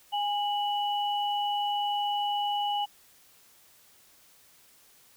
sine tone pair together, 821 / 2950 Hz, G#5 / F#7, -20 / -6 cents, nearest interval octave + minor seventh, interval 2214 cents, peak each -27 / -33 dBFS, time 0.12-2.86 s, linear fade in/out 20 ms, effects white hiss -59 dBFS RMS until 5.16 s

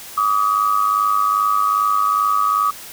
sine tone pair together, 1151.5 / 1254 Hz, D6 / D#6, -34 / +13 cents, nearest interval minor second, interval 147 cents, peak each -17 dBFS, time 0.17-2.71 s, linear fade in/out 10 ms, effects white hiss -36 dBFS RMS until 2.92 s

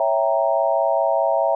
sine chord, C# diminished seventh, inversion none, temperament equal, 554.4 / 659.3 / 784 / 932.3 Hz, C#5 / E5 / G5 / Bb5, 0 / 0 / 0 / 0 cents, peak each -22 / -19 / -24 / -24 dBFS, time 0-1.55 s, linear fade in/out 2 ms, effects none

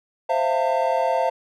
triangle chord, F major seventh, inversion second, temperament equal with one note detuned, 523.3 / 659.3 / 698.5 / 903.2 Hz, C5 / E5 / F5 / A5, 0 / 0 / 0 / +45 cents, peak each -22 / -22 / -23 / -22 dBFS, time 0.29-1.3 s, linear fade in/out 10 ms, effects none

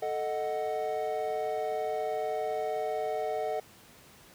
triangle chord, D# diminished, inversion second, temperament equal, 440 / 622.3 / 740 Hz, A4 / D#5 / F#5, 0 / 0 / 0 cents, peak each -32 dBFS, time 0.02-3.6 s, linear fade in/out 5 ms, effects pink hiss -55 dBFS RMS until 4.34 s + high-pass 80 Hz 12 dB/octave

